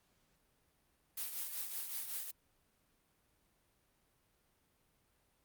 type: noise with tremolo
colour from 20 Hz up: blue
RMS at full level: -39 dBFS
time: 1.17-2.31 s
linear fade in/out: 5 ms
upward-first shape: triangle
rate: 5.3 Hz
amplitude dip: 60%
effects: pink hiss -75 dBFS RMS until 5.44 s + Opus 48 kbps